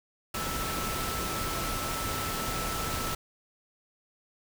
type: tone in noise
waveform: sine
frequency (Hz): 1319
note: E6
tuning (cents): +1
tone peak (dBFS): -36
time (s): 0.34-3.15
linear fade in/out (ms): 5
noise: pink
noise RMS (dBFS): -33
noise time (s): 0.34-3.15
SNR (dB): -6
effects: none